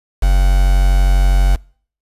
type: tone with quantisation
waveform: triangle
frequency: 46.17 Hz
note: F#1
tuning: 3 cents flat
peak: -6 dBFS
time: 0.22-1.56 s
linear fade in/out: 10 ms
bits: 4
effects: noise-tail reverb RT60 0.5 s tail -25 dB re dry + resampled to 32000 Hz